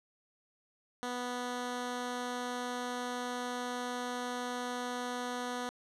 10% pulse tone, 246.4 Hz, B3, 4 cents flat, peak -27 dBFS, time 1.03-5.69 s, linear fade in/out 0 ms, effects low-pass 9000 Hz 12 dB/octave

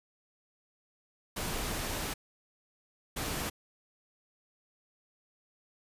pink noise bursts at uneven times, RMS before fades -35 dBFS, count 2, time 1.36-2.14 / 3.16-3.5 s, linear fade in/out 10 ms, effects resampled to 32000 Hz

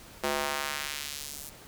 square tone with high-pass filter sweep, 71.9 Hz, D2, 36 cents flat, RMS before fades -34 dBFS, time 0.23-1.5 s, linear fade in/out 10 ms, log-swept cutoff 410 to 9100 Hz, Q 0.8, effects pink hiss -50 dBFS RMS until 1.67 s

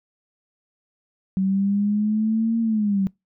sine linear two-way sweep, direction up then down, 188.9 to 230 to 188.9 Hz, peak -18 dBFS, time 1.37-3.07 s, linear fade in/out 0 ms, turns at 2.6 s, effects noise-tail reverb RT60 0.2 s tail -25 dB re dry

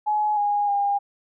sine tone with pitch steps, 845 / 822 / 807 Hz, G#5 / G#5 / G#5, +30 / -18 / -50 cents, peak -19 dBFS, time 0.06-0.99 s, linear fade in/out 20 ms, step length 310 ms, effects none

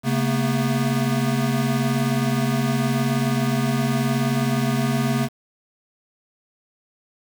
square tone cluster, 135.1 / 222.8 / 241.9 Hz, C#3 / A3 / B3, -44 / +22 / -36 cents, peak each -23 / -25 / -26 dBFS, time 0.03-5.29 s, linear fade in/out 50 ms, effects 7-bit

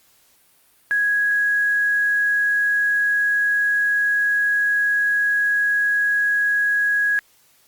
sine tone with quantisation, 1661.2 Hz, G#6, in tune, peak -16 dBFS, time 0.91-7.19 s, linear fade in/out 0 ms, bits 7, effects white hiss -57 dBFS RMS until 7.67 s + Opus 48 kbps

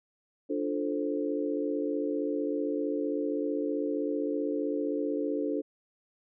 sine chord, D minor seventh, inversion none, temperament equal, 293.7 / 349.2 / 440 / 523.3 Hz, D4 / F4 / A4 / C5, 0 / 0 / 0 / 0 cents, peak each -31 / -36 / -33 / -36 dBFS, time 0.49-5.62 s, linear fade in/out 20 ms, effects none

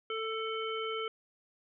harmonic tone with a mistuned harmonic, 443.3 Hz, A4, 13 cents sharp, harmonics 1 / 3 / 5 / 7, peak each -36 / -38 / -43 / -41 dBFS, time 0.1-1.08 s, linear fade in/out 2 ms, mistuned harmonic 7, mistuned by -23 cents, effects none

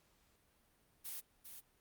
blue noise with echo, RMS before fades -45 dBFS, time 1.04-1.21 s, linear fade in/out 20 ms, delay 400 ms, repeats 1, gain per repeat -7 dB, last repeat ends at 1.61 s, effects pink hiss -73 dBFS RMS until 1.8 s + Opus 48 kbps

